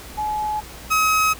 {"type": "tone pair in turn", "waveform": ["sine", "30% pulse"], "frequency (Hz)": [850, 1273.6], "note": ["G#5", "D#6"], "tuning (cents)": [40, 40], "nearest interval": "perfect fifth", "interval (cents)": 700, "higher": "second", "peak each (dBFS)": [-21, -13], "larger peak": "second", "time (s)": [[0.17, 0.61], [0.9, 1.34]], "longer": "neither", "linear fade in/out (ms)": 20, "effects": ["added 60 Hz sine -41 dBFS peak until 1.39 s", "pink hiss -39 dBFS RMS until 1.39 s"]}